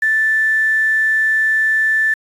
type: tone with quantisation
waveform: sine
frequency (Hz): 1760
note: A6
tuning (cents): 0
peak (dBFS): -12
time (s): 0.02-2.14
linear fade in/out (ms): 5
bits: 6
effects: resampled to 32000 Hz